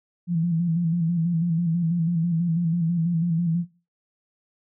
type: tone with vibrato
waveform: sine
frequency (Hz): 168.5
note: E3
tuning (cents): +38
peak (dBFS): -20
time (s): 0.27-3.65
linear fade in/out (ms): 50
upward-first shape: square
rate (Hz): 6.1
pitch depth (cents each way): 60
effects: noise-tail reverb RT60 0.3 s tail -17 dB re dry